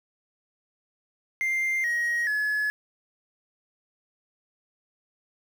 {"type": "tone with pitch steps", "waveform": "triangle", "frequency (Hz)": [2097, 1889.9, 1703.3], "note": ["C7", "A#6", "G#6"], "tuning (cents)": [3, 23, 43], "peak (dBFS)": -21, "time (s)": [1.41, 2.7], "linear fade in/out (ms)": 0, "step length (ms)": 430, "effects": ["tanh soft clip ceiling -18 dBFS", "8-bit"]}